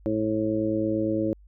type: harmonic tone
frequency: 108.8 Hz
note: A2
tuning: 19 cents flat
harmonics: 1 / 2 / 3 / 4 / 5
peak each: -34 / -31 / -25 / -34 / -29 dBFS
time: 0.06-1.33 s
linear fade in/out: 0 ms
effects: added 50 Hz sine -49 dBFS peak until 1.47 s